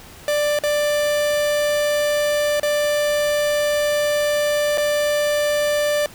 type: tone with dropouts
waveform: 45% pulse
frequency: 590 Hz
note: D5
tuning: 8 cents sharp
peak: -17 dBFS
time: 0.28-6.06 s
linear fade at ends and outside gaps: 1 ms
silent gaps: 0.589-0.636 / 2.598-2.631 / 4.775-4.78 s
effects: pink hiss -42 dBFS RMS until 6.14 s